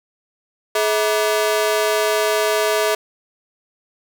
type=ring-modulated tone; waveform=sawtooth; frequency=535 Hz; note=C5; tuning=38 cents sharp; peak=-9 dBFS; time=0.75-2.95 s; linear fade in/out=5 ms; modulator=110 Hz; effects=none